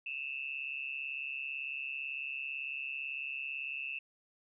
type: tone with amplitude modulation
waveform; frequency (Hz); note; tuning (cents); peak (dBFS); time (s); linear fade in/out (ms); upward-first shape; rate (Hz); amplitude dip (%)
sine; 2647; E7; +7; -33; 0.06-3.99; 5; sine; 138; 85
effects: none